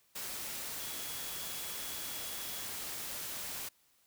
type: tone in noise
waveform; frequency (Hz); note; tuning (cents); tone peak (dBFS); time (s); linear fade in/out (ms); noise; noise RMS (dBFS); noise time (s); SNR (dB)
sine; 3355; G#7; +17; -50; 0.79-2.66; 10; white; -41; 0.15-3.69; -12
effects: white hiss -70 dBFS RMS until 4.06 s